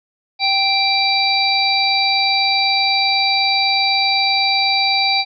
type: harmonic tone with a mistuned harmonic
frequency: 784 Hz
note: G5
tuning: in tune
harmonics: 1 / 3 / 5 / 6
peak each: -19 / -19 / -19 / -19 dBFS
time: 0.39-5.25 s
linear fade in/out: 50 ms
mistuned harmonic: 6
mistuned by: -21 cents
effects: none